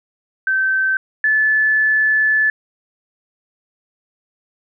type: tone pair in turn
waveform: sine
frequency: 1546 / 1735.3 Hz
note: G6 / A6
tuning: -24 / -24 cents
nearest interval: major second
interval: 200 cents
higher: second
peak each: -14 / -12 dBFS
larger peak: second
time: 0.47-0.97 / 1.24-2.5 s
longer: second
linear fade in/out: 2 ms
effects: none